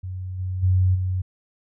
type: tone with level steps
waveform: sine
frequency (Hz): 92.5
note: F#2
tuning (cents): 0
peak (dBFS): -28 / -24 / -15 / -21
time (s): 0.03-1.22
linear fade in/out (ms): 10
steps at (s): 0.38 / 0.62 / 0.94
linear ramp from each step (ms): 20
effects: none